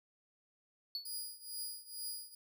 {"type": "tone with exponential decay", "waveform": "triangle", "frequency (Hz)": 4435, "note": "C#8", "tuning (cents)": 0, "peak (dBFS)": -33, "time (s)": [0.95, 1.14], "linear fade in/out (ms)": 1, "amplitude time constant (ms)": 40}
{"type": "tone with tremolo", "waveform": "15% pulse", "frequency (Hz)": 4895, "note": "D#8", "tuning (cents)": -29, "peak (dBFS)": -32, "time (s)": [1.05, 2.35], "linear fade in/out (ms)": 5, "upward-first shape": "triangle", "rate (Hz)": 2.2, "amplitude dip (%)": 90}
{"effects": []}